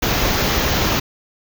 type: band-stop noise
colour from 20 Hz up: pink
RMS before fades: -18 dBFS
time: 0.02-1 s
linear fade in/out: 10 ms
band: 6800 to 13000 Hz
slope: 96 dB/octave
effects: none